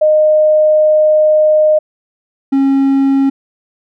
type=tone pair in turn; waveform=sine / triangle; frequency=615 / 272.5 Hz; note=D#5 / C#4; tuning=-20 / -29 cents; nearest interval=octave + major second; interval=1409 cents; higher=first; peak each=-6 dBFS; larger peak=neither; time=0.01-1.79 / 2.52-3.3 s; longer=first; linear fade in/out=10 ms; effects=none